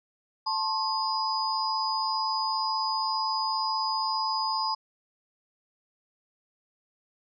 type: tone cluster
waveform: sine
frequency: 882 / 1067 / 4951 Hz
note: A5 / C6 / D#8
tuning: +4 / +34 / -9 cents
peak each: -30 dBFS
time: 0.46-4.75 s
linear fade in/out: 10 ms
effects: none